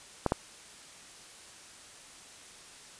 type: clicks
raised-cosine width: 1 ms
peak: -11 dBFS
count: 2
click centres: 0.263 / 0.321 s
effects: white hiss -51 dBFS RMS until 2.99 s + resampled to 22050 Hz